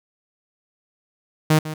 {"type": "tone with echo", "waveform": "sawtooth", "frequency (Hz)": 155.56, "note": "D#3", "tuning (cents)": 0, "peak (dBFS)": -9, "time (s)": [1.5, 1.59], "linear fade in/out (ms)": 5, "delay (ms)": 150, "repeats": 1, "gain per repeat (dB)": -14, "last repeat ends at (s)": 1.74, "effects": []}